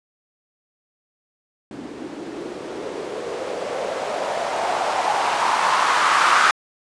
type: noise with low-pass filter sweep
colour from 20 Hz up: violet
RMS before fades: -22 dBFS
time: 1.71-6.51 s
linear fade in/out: 2 ms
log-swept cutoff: 280 to 1300 Hz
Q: 3.1
effects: resampled to 22050 Hz